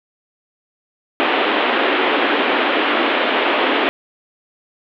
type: band-pass noise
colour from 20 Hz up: pink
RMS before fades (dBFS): -17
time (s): 1.2-3.89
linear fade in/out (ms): 0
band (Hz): 260 to 3400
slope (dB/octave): 48
effects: none